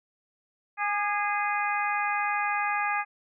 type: harmonic tone with a mistuned harmonic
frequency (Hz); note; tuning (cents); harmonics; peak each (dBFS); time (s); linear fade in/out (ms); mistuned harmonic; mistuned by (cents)
412.6; G#4; -11; 2 / 3 / 4 / 5 / 6; -29 / -31 / -32 / -33 / -34; 0.77-3.05; 50; 3; -29
effects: none